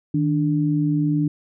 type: tone pair together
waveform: sine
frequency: 155.58 / 293.7 Hz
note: D#3 / D4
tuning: 0 / 0 cents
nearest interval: major seventh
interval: 1100 cents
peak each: -20 dBFS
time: 0.14-1.28 s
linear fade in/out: 5 ms
effects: none